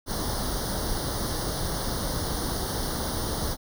pink noise with comb filter, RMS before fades -29 dBFS, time 0.06-3.57 s, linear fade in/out 50 ms, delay 0.2 ms, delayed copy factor +1, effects none

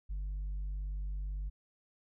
sine tone, 49 Hz, G1, in tune, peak -32 dBFS, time 0.09-1.5 s, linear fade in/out 20 ms, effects tanh soft clip ceiling -34 dBFS

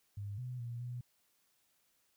sine tone with pitch steps, 101.5 / 125.4 / 118.8 / 122.6 Hz, G#2 / B2 / A#2 / B2, -39 / +27 / +33 / -12 cents, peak -39 dBFS, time 0.17-1.01 s, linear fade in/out 5 ms, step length 210 ms, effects white hiss -75 dBFS RMS until 2.16 s

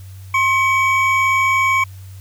triangle tone pair together, 1066.5 / 2269 Hz, C6 / C#7, +33 / +40 cents, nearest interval octave + minor second, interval 1307 cents, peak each -14 dBFS, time 0.34-1.84 s, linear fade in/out 5 ms, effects added 95 Hz sine -33 dBFS peak until 2.2 s + white hiss -49 dBFS RMS until 2.2 s

